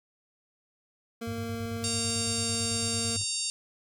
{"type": "tone", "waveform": "25% pulse", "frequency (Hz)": 230.6, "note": "A#3", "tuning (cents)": -19, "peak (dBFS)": -30, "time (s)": [1.21, 3.17], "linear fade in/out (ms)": 10}
{"type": "tone with tremolo", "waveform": "sine", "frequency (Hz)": 100.4, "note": "G2", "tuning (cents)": 42, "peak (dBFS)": -33, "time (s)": [1.27, 3.24], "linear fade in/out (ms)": 5, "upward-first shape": "square", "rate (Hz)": 9, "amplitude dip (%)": 60}
{"type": "harmonic tone", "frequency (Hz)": 924, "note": "A#5", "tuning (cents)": -16, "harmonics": [3, 4, 5, 6, 7, 8, 9, 10], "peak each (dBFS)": [-42, -39, -34, -38, -40, -35, -42, -36], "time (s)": [1.84, 3.5], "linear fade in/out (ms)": 0}
{"effects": []}